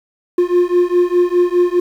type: beating tone pair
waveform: triangle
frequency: 352.1 / 357 Hz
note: F4 / F4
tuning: +14 / +38 cents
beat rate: 4.9 Hz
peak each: -12 dBFS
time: 0.38-1.8 s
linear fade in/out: 5 ms
effects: 7-bit